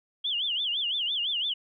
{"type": "tone with vibrato", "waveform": "sine", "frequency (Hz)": 3157, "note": "G7", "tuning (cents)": 12, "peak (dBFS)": -26, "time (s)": [0.24, 1.54], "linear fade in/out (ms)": 10, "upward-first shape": "sine", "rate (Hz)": 5.9, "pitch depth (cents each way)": 210, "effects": []}